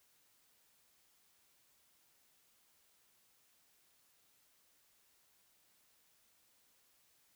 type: silence
effects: white hiss -72 dBFS RMS until 7.35 s